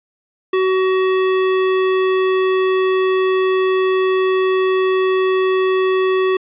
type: tone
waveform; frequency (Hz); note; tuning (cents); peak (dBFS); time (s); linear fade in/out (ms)
square; 376; F#4; +28; -14; 0.53-6.37; 5
effects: resampled to 8000 Hz + 9-bit